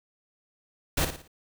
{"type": "noise with echo", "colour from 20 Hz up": "pink", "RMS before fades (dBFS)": -25, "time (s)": [0.97, 1.05], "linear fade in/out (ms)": 5, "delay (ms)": 57, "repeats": 4, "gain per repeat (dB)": -8, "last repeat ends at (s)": 1.278, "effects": []}